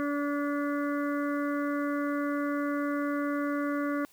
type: harmonic tone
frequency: 288.1 Hz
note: D4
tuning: 33 cents flat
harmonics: 1 / 2 / 4 / 5 / 6 / 7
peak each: -29 / -35 / -37 / -39 / -45 / -46 dBFS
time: 0-4.05 s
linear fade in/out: 0 ms
effects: white hiss -61 dBFS RMS until 4.12 s